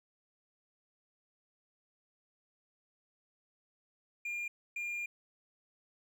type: tone bursts at uneven times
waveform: triangle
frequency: 2407 Hz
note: D7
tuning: 42 cents sharp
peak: -34 dBFS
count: 2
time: 4.25-4.48 / 4.76-5.06 s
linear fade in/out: 5 ms
effects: none